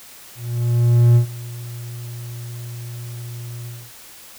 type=tone with ADSR envelope; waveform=triangle; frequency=119.3 Hz; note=A#2; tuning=41 cents sharp; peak=-6 dBFS; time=0.35-3.92 s; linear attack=810 ms; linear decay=100 ms; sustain=-21 dB; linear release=250 ms; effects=white hiss -42 dBFS RMS until 4.38 s